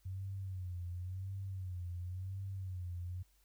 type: tone with vibrato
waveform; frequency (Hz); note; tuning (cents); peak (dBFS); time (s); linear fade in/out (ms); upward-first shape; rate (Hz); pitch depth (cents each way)
sine; 92.5; F#2; 0; -39; 0.05-3.23; 10; sine; 0.94; 89
effects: added 50 Hz sine -69 dBFS peak until 3.44 s + white hiss -74 dBFS RMS until 3.44 s